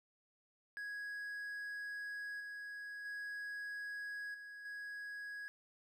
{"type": "tone with level steps", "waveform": "triangle", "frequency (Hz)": 1661.2, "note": "G#6", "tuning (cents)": 0, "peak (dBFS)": [-40, -43, -40, -47, -42], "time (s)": [0.77, 5.48], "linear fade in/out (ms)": 0, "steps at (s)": [2.4, 3.05, 4.34, 4.65], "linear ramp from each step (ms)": 5, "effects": []}